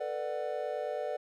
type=chord; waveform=triangle; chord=B minor seventh; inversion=third; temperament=just; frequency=444.5 / 493.9 / 592.7 / 740.8 Hz; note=A4 / B4 / D5 / F#5; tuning=+18 / 0 / +16 / +2 cents; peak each=-38 / -36 / -34 / -38 dBFS; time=0-1.17 s; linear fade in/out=10 ms; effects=none